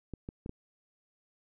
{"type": "clicks", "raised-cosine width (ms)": 3, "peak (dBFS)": -26, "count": 4, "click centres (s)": [0.137, 0.289, 0.461, 0.494], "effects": []}